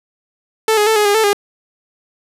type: tone with pitch steps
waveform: sawtooth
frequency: 440.4 / 418 / 441.8 / 418.9 / 407.3 / 441.4 / 406.9 Hz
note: A4 / G#4 / A4 / G#4 / G#4 / A4 / G#4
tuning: +2 / +11 / +7 / +15 / -34 / +5 / -35 cents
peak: -7 dBFS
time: 0.68-1.331 s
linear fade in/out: 2 ms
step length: 93 ms
effects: resampled to 32000 Hz + 7-bit